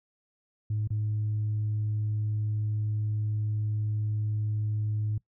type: tone with dropouts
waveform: sine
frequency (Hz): 106.5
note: G#2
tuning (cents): +44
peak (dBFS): -25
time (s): 0.7-5.18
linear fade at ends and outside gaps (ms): 5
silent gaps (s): 0.875-0.904
effects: noise-tail reverb RT60 0.1 s tail -22 dB re dry + tanh soft clip ceiling -23 dBFS